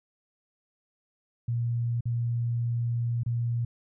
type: tone with dropouts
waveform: sine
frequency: 118.3 Hz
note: A#2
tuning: 26 cents sharp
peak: -25 dBFS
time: 1.48-3.65 s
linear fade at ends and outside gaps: 5 ms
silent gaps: 2.008-2.055 / 3.234-3.261 s
effects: none